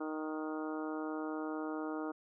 harmonic tone with a mistuned harmonic, 155.56 Hz, D#3, in tune, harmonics 2 / 3 / 4 / 5 / 6 / 7 / 8 / 9, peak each -38 / -44 / -47 / -48 / -50 / -52 / -48 / -51 dBFS, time 0-2.12 s, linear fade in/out 10 ms, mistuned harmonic 9, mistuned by +19 cents, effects none

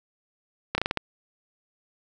slowing click train, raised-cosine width 0.3 ms, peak -8 dBFS, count 6, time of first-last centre 0.75-0.973 s, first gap 30 ms, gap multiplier 1.2, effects none

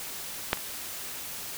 clicks, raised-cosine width 0.3 ms, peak -6 / -23 dBFS, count 2, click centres 0.531 / 0.573 s, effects white hiss -38 dBFS RMS until 1.57 s

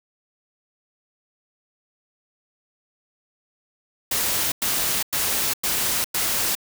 white noise bursts, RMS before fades -23 dBFS, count 5, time 4.11-6.552 s, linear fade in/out 5 ms, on 410 ms, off 98 ms, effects none

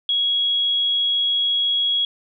sine tone, 3322 Hz, G#7, in tune, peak -17 dBFS, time 0.09-2.05 s, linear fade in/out 2 ms, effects none

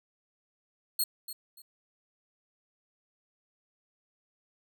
5% pulse tone with echo, 4282 Hz, C8, 39 cents sharp, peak -19 dBFS, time 0.99-1.04 s, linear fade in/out 5 ms, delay 290 ms, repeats 2, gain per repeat -12 dB, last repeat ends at 1.62 s, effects none

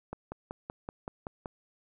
click train, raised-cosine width 1 ms, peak -23 dBFS, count 8, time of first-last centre 0.13-1.458 s, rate 5.27 Hz, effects none

